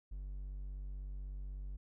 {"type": "tone", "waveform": "triangle", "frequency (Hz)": 48.1, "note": "G1", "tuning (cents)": -32, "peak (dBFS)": -39, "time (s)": [0.11, 1.77], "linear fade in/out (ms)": 10, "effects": []}